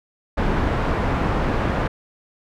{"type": "low-pass noise", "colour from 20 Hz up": "pink", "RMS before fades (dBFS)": -21, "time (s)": [0.37, 1.88], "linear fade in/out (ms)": 10, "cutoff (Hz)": 1500, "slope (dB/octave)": 12, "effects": []}